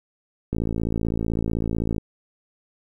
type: click train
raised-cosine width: 3 ms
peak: -12 dBFS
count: 82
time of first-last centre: 0.53-1.982 s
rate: 55.8 Hz
effects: 9-bit